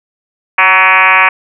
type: tone with frequency modulation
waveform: sine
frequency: 1700 Hz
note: G#6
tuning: 40 cents sharp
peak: -4 dBFS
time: 0.58-1.29 s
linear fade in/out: 5 ms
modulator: 191 Hz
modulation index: 4.5
effects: none